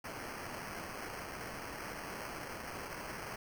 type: noise with sample-and-hold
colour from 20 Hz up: white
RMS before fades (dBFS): -44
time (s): 0.04-3.36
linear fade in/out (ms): 5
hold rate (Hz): 3675
effects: none